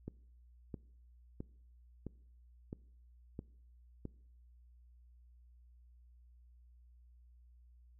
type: click train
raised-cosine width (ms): 3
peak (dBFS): -29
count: 7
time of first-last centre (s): 0.08-4.054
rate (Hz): 1.51
effects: noise-tail reverb RT60 0.7 s tail -23 dB re dry + added 60 Hz sine -59 dBFS peak until 7.99 s